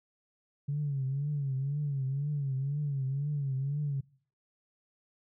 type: tone with vibrato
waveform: sine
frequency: 140 Hz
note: C#3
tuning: 18 cents sharp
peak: -28 dBFS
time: 0.68-4.01 s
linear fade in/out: 10 ms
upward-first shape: triangle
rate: 2 Hz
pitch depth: 120 cents each way
effects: noise-tail reverb RT60 0.5 s tail -22 dB re dry + tanh soft clip ceiling -24 dBFS